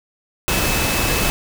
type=tone in noise; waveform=sine; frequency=2600 Hz; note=E7; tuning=24 cents flat; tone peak=-26 dBFS; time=0.48-1.3 s; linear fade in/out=0 ms; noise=pink; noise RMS=-19 dBFS; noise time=0.48-1.3 s; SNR=-10 dB; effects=none